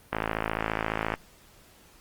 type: click train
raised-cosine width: 0.5 ms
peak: -11 dBFS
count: 56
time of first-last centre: 0.13-1.139 s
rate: 54.5 Hz
effects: pink hiss -56 dBFS RMS until 2 s + Opus 32 kbps